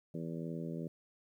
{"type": "harmonic tone", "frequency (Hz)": 82.41, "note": "E2", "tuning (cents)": 0, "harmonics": [2, 3, 4, 5, 6, 7], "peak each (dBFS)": [-40, -44, -46, -48, -50, -51], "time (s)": [0.14, 0.88], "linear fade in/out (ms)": 5, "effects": ["12-bit"]}